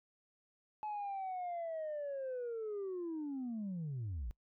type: linear sweep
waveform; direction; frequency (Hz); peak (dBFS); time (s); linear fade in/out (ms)
sine; down; 858 to 48.37; -36; 0.83-4.31; 0
effects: noise-tail reverb RT60 0.1 s tail -24 dB re dry + tanh soft clip ceiling -36 dBFS